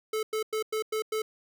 square tone bursts, 434.9 Hz, A4, 20 cents flat, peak -28 dBFS, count 6, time 0.13-1.22 s, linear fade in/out 5 ms, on 100 ms, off 98 ms, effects none

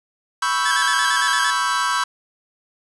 45% pulse chord, C# half-diminished seventh, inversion third, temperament equal, 987.8 / 1108.7 / 1318.5 / 1568 Hz, B5 / C#6 / E6 / G6, 0 / 0 / 0 / 0 cents, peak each -24 dBFS, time 0.42-2.04 s, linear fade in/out 5 ms
sawtooth tone with vibrato, 1663 Hz, G#6, 2 cents sharp, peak -17 dBFS, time 0.65-1.51 s, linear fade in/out 10 ms, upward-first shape square, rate 8.8 Hz, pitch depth 57 cents each way
effects resampled to 24000 Hz + 7-bit

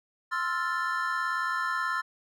triangle chord, F major seventh, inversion second, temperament equal, 1046.5 / 1318.5 / 1396.9 / 1760 Hz, C6 / E6 / F6 / A6, 0 / 0 / 0 / 0 cents, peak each -31 dBFS, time 0.31-2.02 s, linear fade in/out 20 ms, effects none

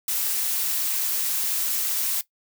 blue noise, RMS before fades -25 dBFS, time 0.08-2.21 s, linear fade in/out 2 ms, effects noise-tail reverb RT60 0.1 s tail -17 dB re dry

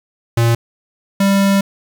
square tone pair in turn, 116.54 / 197.13 Hz, A#2 / G3, 0 / +10 cents, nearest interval major sixth, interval 910 cents, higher second, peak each -11 dBFS, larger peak neither, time 0.37-0.55 / 1.2-1.61 s, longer second, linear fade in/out 5 ms, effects 7-bit

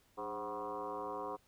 sine tone with frequency modulation, 744 Hz, F#5, 9 cents sharp, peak -38 dBFS, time 0.17-1.37 s, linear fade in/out 20 ms, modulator 111 Hz, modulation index 3.7, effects pink hiss -70 dBFS RMS until 1.47 s

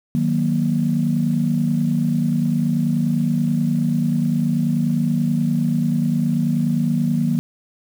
sine chord, D# minor, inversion none, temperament equal with one note detuned, 155.56 / 185 / 236.1 Hz, D#3 / F#3 / A#3, 0 / 0 / +22 cents, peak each -20 / -22 / -19 dBFS, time 0.15-7.39 s, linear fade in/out 0 ms, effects tanh soft clip ceiling -7 dBFS + 7-bit

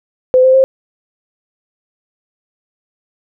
sine tone with pitch steps, 511 / 520.2 / 529.6 Hz, C5 / C5 / C5, -41 / -10 / +21 cents, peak -5 dBFS, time 0.34-0.64 s, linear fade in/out 0 ms, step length 100 ms, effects none

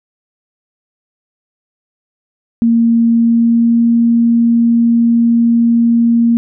sine tone with pitch glide, 231.3 to 233.3 Hz, A#3 to A#3, -13 to +2 cents, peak -7 dBFS, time 2.62-6.37 s, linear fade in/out 0 ms, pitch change +15 cents, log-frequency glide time 3.1-3.85 s, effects none

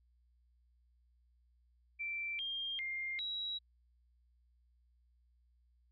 sine tone with pitch steps, 2343 / 3208 / 2112 / 3872 Hz, D7 / G7 / C7 / B7, -5 / +39 / +16 / -35 cents, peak -37 dBFS, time 1.99-3.59 s, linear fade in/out 20 ms, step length 400 ms, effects added 60 Hz sine -68 dBFS peak until 5.91 s

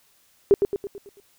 sine tone with echo, 400.8 Hz, G4, 38 cents sharp, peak -10 dBFS, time 0.51-0.54 s, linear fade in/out 0 ms, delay 110 ms, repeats 6, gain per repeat -6 dB, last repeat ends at 1.2 s, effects white hiss -61 dBFS RMS until 1.38 s

